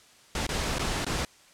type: noise with dropouts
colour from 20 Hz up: pink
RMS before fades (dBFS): -29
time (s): 0.35-1.25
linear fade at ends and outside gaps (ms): 2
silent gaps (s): 0.467-0.49 / 0.785-0.793 / 1.047-1.065
effects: white hiss -56 dBFS RMS until 1.53 s + low-pass 8000 Hz 12 dB/octave

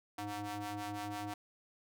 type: ring-modulated tone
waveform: sawtooth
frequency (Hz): 207.6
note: G#3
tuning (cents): 0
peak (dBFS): -32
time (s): 0.18-1.34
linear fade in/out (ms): 5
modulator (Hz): 516
effects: none

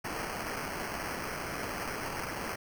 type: noise with sample-and-hold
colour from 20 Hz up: white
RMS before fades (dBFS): -37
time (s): 0.04-2.56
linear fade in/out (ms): 10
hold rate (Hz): 3675
effects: none

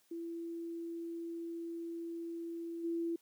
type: tone with level steps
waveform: sine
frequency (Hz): 335.6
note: E4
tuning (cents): +31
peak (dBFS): -39 / -33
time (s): 0.11-3.16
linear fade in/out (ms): 5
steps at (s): 2.83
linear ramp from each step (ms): 20
effects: white hiss -71 dBFS RMS until 3.21 s + high-pass 150 Hz 12 dB/octave

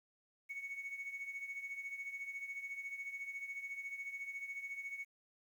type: tone with tremolo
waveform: sine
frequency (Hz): 2220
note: C#7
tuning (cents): +2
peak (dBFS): -37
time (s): 0.49-5.05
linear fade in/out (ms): 20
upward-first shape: triangle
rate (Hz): 14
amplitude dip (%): 80
effects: tanh soft clip ceiling -38 dBFS + 11-bit

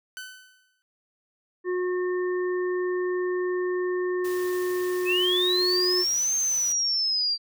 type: tone with exponential decay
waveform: sawtooth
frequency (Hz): 1512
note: F#6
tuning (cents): +37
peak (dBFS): -30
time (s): 0.17-0.82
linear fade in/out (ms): 0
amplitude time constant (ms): 140
type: harmonic tone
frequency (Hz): 362.3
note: F#4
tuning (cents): -36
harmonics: 1 / 3 / 5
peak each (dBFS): -24 / -38 / -37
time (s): 1.64-6.05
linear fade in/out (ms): 50
type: noise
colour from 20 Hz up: white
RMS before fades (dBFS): -42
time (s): 4.24-6.73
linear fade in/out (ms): 10
type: linear two-way sweep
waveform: sine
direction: up then down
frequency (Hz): 2516 to 6380 to 4676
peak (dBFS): -22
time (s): 5.05-7.38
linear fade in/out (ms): 50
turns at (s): 6.35
effects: none

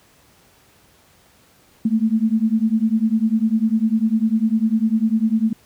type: beating tone pair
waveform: sine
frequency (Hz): 216.6 / 226.6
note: A3 / A#3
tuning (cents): -27 / -49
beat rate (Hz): 10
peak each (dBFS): -18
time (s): 1.85-5.53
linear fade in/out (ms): 5
effects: pink hiss -54 dBFS RMS until 5.65 s + high-pass 60 Hz 12 dB/octave

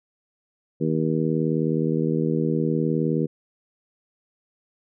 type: harmonic tone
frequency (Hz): 79.4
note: D#2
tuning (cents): +36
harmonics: 2 / 3 / 4 / 5 / 6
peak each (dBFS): -24 / -26 / -27 / -28 / -29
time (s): 0.8-3.27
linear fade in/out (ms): 20
effects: none

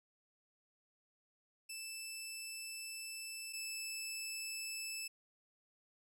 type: tone pair in turn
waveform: 15% pulse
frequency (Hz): 2641 / 2629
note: E7 / E7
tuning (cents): +3 / -5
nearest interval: unison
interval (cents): 8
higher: first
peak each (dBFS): -37 / -34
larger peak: second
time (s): 1.69-3.53 / 3.53-5.08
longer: first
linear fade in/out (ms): 10
effects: none

